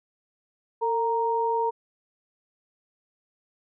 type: tone pair together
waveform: sine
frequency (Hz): 453.1 / 932.3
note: A#4 / A#5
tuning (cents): -49 / 0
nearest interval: octave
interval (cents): 1249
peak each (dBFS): -26 / -24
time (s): 0.81-1.71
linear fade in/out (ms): 20
effects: none